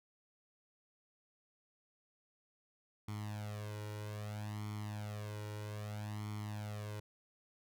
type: tone with flanger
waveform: sawtooth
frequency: 105.2 Hz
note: G#2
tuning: 23 cents sharp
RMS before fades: -43 dBFS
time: 3.08-7 s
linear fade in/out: 5 ms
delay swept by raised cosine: 0.91 to 2.11 ms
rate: 0.62 Hz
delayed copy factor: +0.8
effects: none